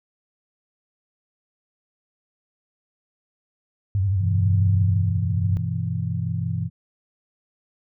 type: tone with vibrato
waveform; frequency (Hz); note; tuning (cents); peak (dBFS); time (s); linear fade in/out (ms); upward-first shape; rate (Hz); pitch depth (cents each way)
sine; 97.1; G2; -16; -18; 3.95-5.57; 0; sine; 12; 95
type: chord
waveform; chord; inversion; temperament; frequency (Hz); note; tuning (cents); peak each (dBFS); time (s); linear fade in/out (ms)
sine; E minor; first; equal; 98 / 123.47 / 164.81; G2 / B2 / E3; 0 / 0 / 0; -27; 4.19-6.7; 50
effects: none